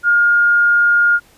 sine tone, 1419 Hz, F6, 27 cents sharp, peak -9 dBFS, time 0.03-1.2 s, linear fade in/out 50 ms, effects pink hiss -50 dBFS RMS until 1.37 s + resampled to 32000 Hz

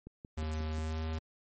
click train, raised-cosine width 3 ms, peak -33 dBFS, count 5, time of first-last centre 0.07-0.784 s, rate 5.6 Hz
square tone with pitch glide, 78.1 to 79.6 Hz, D#2 to D#2, +7 to +40 cents, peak -34 dBFS, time 0.37-1.19 s, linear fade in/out 10 ms, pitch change +33 cents, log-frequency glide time 0.69-1.06 s
violet noise with exponential decay, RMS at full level -40 dBFS, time 0.53-0.7 s, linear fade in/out 1 ms, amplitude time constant 36 ms
effects MP3 32 kbps

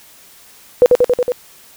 sine tone with echo, 493.9 Hz, B4, in tune, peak -3 dBFS, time 0.82-0.86 s, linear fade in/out 0 ms, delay 92 ms, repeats 5, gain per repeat -2 dB, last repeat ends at 1.32 s, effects white hiss -44 dBFS RMS until 1.76 s

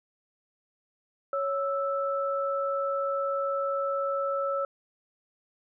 sine tone pair together, 554.4 / 1318.5 Hz, C#5 / E6, 0 / 0 cents, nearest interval octave + minor third, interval 1500 cents, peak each -28 / -30 dBFS, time 1.33-4.65 s, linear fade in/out 2 ms, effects none

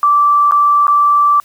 sine tone with dropouts, 1166 Hz, D6, 13 cents flat, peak -7 dBFS, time 0.03-1.4 s, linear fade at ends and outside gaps 1 ms, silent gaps 0.511-0.521 / 0.869-0.88 s, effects white hiss -48 dBFS RMS until 1.44 s

